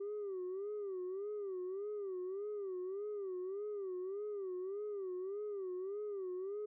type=tone with vibrato; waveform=sine; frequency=390.8 Hz; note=G4; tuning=5 cents flat; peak=-37 dBFS; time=0-6.66 s; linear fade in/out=10 ms; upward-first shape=sine; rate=1.7 Hz; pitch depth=130 cents each way; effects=tanh soft clip ceiling -37 dBFS